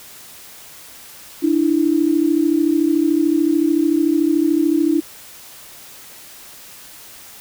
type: tone pair together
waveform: sine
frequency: 296.4 / 330 Hz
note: D4 / E4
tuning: +16 / +2 cents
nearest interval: major second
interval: 186 cents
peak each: -16 dBFS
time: 1.42-5.01 s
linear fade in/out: 20 ms
effects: white hiss -40 dBFS RMS until 7.4 s